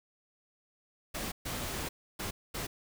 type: noise bursts at uneven times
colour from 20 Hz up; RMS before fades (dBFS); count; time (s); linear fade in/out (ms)
pink; -37; 4; 1.14-1.32 / 1.45-1.89 / 2.19-2.31 / 2.54-2.67; 10
effects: none